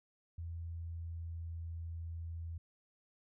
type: tone with pitch glide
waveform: sine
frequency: 83.8 to 83.17 Hz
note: E2 to E2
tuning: +29 to +16 cents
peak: -40 dBFS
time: 0.38-2.58 s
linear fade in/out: 5 ms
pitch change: -13 cents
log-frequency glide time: 0.6-1.61 s
effects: none